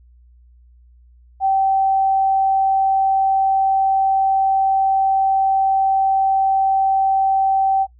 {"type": "tone", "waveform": "sine", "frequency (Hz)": 774, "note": "G5", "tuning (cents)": -22, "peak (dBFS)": -13, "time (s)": [1.4, 7.87], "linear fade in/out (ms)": 50, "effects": ["noise-tail reverb RT60 0.1 s tail -19 dB re dry", "added 60 Hz sine -46 dBFS peak until 7.99 s"]}